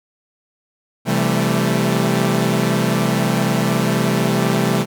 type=chord; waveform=sawtooth; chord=A minor seventh; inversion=first; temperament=equal with one note detuned; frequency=130.81 / 167.6 / 196 / 220 Hz; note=C3 / E3 / G3 / A3; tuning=0 / +29 / 0 / 0 cents; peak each=-17 dBFS; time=1.05-4.86 s; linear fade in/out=50 ms; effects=none